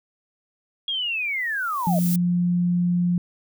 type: linear sweep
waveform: sine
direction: down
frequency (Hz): 3311 to 587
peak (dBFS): -23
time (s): 0.88-1.99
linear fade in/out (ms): 2
type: noise with exponential growth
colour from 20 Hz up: violet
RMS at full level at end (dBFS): -27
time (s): 1.01-2.16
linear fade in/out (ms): 5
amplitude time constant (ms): 250
type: tone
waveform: sine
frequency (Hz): 176.1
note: F3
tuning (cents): +15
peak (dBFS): -18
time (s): 1.87-3.18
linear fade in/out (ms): 2
effects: none